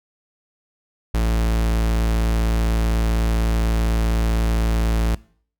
45% pulse tone, 55.8 Hz, A1, 25 cents sharp, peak -17 dBFS, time 1.14-5.15 s, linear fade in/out 5 ms, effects noise-tail reverb RT60 0.5 s tail -21 dB re dry

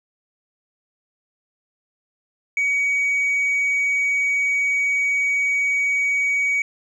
sine tone with tanh clipping, 2258 Hz, C#7, 31 cents sharp, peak -18 dBFS, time 2.57-6.62 s, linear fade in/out 2 ms, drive 1 dB, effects none

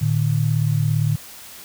sine tone pair together, 112.37 / 150 Hz, A2 / D3, +37 / +37 cents, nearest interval perfect fourth, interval 500 cents, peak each -19 dBFS, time 0.01-1.16 s, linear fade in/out 10 ms, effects white hiss -40 dBFS RMS until 1.64 s

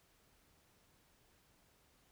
silence, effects pink hiss -71 dBFS RMS until 2.11 s

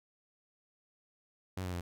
sawtooth tone with pitch steps, 93.6 / 90.36 / 87.23 Hz, F#2 / F#2 / F2, +20 / -40 / -2 cents, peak -32 dBFS, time 1.57-1.81 s, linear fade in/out 5 ms, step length 80 ms, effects none

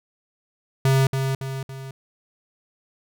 square tone with echo, 134.1 Hz, C3, 43 cents sharp, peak -16 dBFS, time 0.85-1.07 s, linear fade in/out 2 ms, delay 280 ms, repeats 3, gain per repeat -6 dB, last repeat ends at 1.91 s, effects none

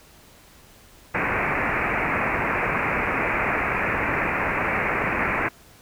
white low-pass noise, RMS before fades -24 dBFS, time 1.14-5.49 s, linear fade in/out 10 ms, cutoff 2500 Hz, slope 96 dB/octave, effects pink hiss -51 dBFS RMS until 5.81 s

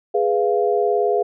sine chord, F diminished, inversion first, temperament equal with one note detuned, 415.3 / 493.9 / 693.2 Hz, Ab4 / Cb5 / F5, 0 / 0 / -13 cents, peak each -18 / -22 / -21 dBFS, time 0.14-1.23 s, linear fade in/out 10 ms, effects none

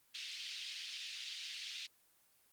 white band-pass noise, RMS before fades -44 dBFS, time 0.14-1.87 s, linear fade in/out 10 ms, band 2500 to 4700 Hz, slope 24 dB/octave, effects white hiss -71 dBFS RMS until 2.52 s + Opus 24 kbps

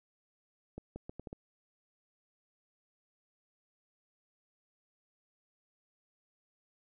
accelerating click train, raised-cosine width 2 ms, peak -29 dBFS, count 6, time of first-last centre 0.78-1.329 s, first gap 180 ms, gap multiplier 0.75, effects none

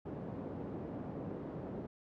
pink band-pass noise, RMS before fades -43 dBFS, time 0.05-1.87 s, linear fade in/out 10 ms, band 150 to 490 Hz, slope 12 dB/octave, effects none

